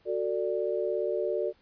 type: chord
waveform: sine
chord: D major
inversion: first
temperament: equal with one note detuned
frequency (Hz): 370 / 447.4 / 587.3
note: F#4 / A4 / D5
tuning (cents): 0 / +29 / 0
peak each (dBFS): -31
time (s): 0.05-1.53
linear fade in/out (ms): 50
effects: pink hiss -65 dBFS RMS until 1.61 s + resampled to 11025 Hz